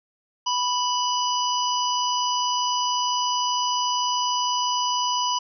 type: harmonic tone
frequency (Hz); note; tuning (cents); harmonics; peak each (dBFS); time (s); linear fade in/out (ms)
987.8; B5; 0; 1 / 3 / 5 / 6; -23 / -28 / -30 / -31; 0.46-5.39; 10
effects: none